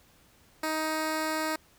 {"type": "tone", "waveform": "10% pulse", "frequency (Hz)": 313.6, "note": "D#4", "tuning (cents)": 14, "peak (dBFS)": -20, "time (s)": [0.63, 1.56], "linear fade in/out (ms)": 5, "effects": ["pink hiss -61 dBFS RMS until 1.78 s"]}